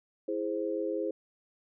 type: chord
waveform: sine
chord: E augmented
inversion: none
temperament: equal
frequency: 329.6 / 415.3 / 523.3 Hz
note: E4 / G#4 / B#4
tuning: 0 / 0 / 0 cents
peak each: -34 dBFS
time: 0.28-1.11 s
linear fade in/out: 5 ms
effects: none